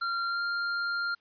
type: tone with pitch glide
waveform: square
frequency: 1380 to 1396 Hz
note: F6 to F6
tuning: -21 to -1 cents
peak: -29 dBFS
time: 0.01-1.15 s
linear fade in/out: 10 ms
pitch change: +20 cents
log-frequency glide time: 0.27-0.42 s
effects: white hiss -69 dBFS RMS until 1.2 s + resampled to 11025 Hz